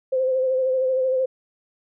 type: tone with vibrato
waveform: sine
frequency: 519 Hz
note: C5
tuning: 14 cents flat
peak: -18 dBFS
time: 0.12-1.26 s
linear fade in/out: 10 ms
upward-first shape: sine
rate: 13 Hz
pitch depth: 32 cents each way
effects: none